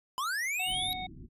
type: linear sweep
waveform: square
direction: up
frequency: 987.8 to 3862 Hz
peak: -31 dBFS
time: 0.18-0.93 s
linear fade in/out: 0 ms
type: harmonic tone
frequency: 740 Hz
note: F#5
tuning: in tune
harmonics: 1 / 3 / 5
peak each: -37 / -42 / -41 dBFS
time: 0.59-1.07 s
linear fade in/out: 10 ms
type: low-pass noise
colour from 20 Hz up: pink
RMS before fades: -46 dBFS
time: 0.65-1.29 s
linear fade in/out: 50 ms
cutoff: 360 Hz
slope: 96 dB/octave
effects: resampled to 32000 Hz